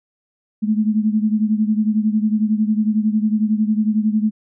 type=beating tone pair; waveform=sine; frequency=212.3 / 223.3 Hz; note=G#3 / A3; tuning=+38 / +26 cents; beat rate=11 Hz; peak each=-16 / -20 dBFS; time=0.62-4.31 s; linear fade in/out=20 ms; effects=none